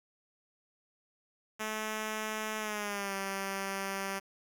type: tone with pitch glide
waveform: 5% pulse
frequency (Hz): 216.5 to 195.12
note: A3 to G3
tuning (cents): -28 to -8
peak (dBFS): -23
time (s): 1.59-4.2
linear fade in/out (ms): 20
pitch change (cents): -180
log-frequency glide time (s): 2.59-3.14
effects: 10-bit